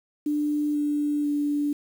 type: tone with pitch steps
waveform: sine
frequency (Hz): 296.6 / 294 / 291.5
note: D4 / D4 / D4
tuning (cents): +17 / +2 / -13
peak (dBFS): -22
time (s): 0.26-1.73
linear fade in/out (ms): 5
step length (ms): 490
effects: 8-bit